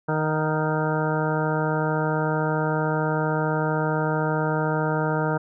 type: harmonic tone with a mistuned harmonic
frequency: 155.56 Hz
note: D#3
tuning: in tune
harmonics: 1 / 2 / 3 / 4 / 5 / 6 / 8 / 9 / 10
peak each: -25 / -30 / -28 / -30 / -33 / -30 / -35 / -32 / -36 dBFS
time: 0.08-5.38 s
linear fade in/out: 10 ms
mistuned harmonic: 5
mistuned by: -26 cents
effects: none